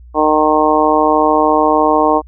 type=harmonic tone; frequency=153.6 Hz; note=D#3; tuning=22 cents flat; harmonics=2 / 3 / 4 / 5 / 6 / 7; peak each=-16 / -16 / -16 / -16 / -16 / -16 dBFS; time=0.14-2.22 s; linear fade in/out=50 ms; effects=added 60 Hz sine -35 dBFS peak until 2.27 s